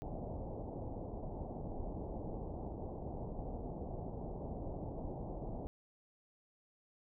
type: low-pass noise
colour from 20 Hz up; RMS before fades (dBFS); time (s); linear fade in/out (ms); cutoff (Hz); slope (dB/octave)
pink; -43; 0.02-5.67; 0; 830; 48
effects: none